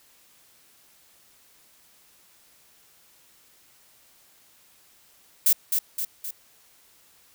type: noise with echo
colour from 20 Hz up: violet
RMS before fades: -18 dBFS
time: 5.46-5.53 s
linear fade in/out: 5 ms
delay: 260 ms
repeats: 3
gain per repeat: -5 dB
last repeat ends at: 6.31 s
effects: white hiss -58 dBFS RMS until 7.34 s